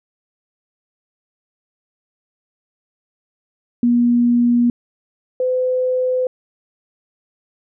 sine tone pair in turn, 240 / 508.5 Hz, B3 / C5, -49 / -50 cents, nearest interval octave + minor second, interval 1299 cents, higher second, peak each -11 / -15 dBFS, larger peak first, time 3.83-4.7 / 5.4-6.27 s, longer neither, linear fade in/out 2 ms, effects none

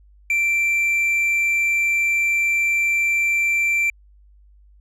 triangle tone, 2349 Hz, D7, in tune, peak -15 dBFS, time 0.3-3.9 s, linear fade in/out 2 ms, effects added 50 Hz sine -48 dBFS peak until 4.8 s + resampled to 32000 Hz

